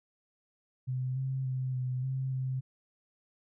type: tone with pitch steps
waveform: sine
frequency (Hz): 128.4 / 132.6 / 129.6 / 127.2 / 132.1 / 130.4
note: C3 / C3 / C3 / C3 / C3 / C3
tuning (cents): -32 / +23 / -16 / -48 / +17 / -5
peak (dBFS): -30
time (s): 0.87-2.61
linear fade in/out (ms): 20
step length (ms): 290
effects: none